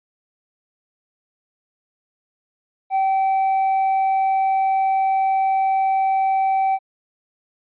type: tone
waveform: triangle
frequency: 771 Hz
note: G5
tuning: 29 cents flat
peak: -14 dBFS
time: 2.9-6.79 s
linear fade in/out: 50 ms
effects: resampled to 8000 Hz